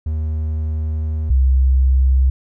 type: tone pair in turn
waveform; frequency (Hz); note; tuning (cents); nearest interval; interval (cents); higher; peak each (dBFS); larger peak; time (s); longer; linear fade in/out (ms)
triangle / sine; 77.78 / 65.4; D#2 / C2; 0 / 0; minor third; 300; first; -16 / -10; second; 0.06-1.3 / 1.3-2.3; first; 5
effects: none